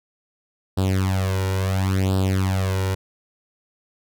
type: tone with flanger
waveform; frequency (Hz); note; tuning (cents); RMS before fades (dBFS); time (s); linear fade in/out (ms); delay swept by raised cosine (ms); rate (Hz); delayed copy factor
sawtooth; 95.1; F#2; +48; -21; 0.77-2.95; 10; 0.23 to 2.13; 0.72; +0.85
effects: none